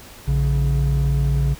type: tone pair together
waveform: triangle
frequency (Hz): 58.63 / 140.1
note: A#1 / C#3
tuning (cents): +11 / +19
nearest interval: octave + minor third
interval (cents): 1508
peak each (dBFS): -16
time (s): 0.27-1.55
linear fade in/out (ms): 20
effects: tanh soft clip ceiling -8 dBFS + pink hiss -42 dBFS RMS until 1.59 s